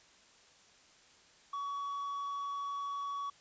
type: tone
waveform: triangle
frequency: 1128 Hz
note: C#6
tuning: 30 cents sharp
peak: -34 dBFS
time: 1.53-3.3 s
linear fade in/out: 5 ms
effects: white hiss -62 dBFS RMS until 3.4 s + resampled to 16000 Hz